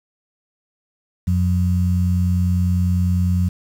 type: tone pair together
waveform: sine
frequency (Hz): 90 / 180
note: F#2 / F#3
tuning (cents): -47 / -47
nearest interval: octave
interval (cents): 1200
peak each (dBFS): -16 / -20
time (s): 1.27-3.49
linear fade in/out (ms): 10
effects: 7-bit